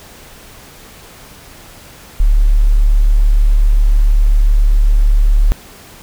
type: tone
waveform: sine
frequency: 36.38 Hz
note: D1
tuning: 16 cents flat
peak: -6 dBFS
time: 2.2-5.52 s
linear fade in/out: 0 ms
effects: pink hiss -38 dBFS RMS until 6.02 s